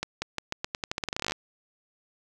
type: accelerating click train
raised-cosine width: 0.2 ms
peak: -12 dBFS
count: 21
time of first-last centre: 0.03-1.321 s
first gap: 190 ms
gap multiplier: 0.86
effects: none